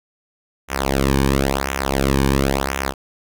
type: tone with flanger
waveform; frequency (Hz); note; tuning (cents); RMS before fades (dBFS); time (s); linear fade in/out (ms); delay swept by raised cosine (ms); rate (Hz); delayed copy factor
sawtooth; 68; C#2; -33; -19; 0.68-2.94; 50; 0.22 to 1.52; 0.96; -0.85
effects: none